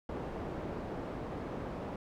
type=low-pass noise; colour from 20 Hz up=white; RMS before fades=-40 dBFS; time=0.09-1.96 s; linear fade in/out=2 ms; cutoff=580 Hz; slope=12 dB/octave; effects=none